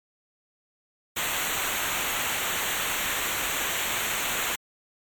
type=noise with comb filter; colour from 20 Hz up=pink; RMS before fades=-28 dBFS; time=1.16-4.56 s; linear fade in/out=10 ms; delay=0.2 ms; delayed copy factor=-0.85; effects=MP3 96 kbps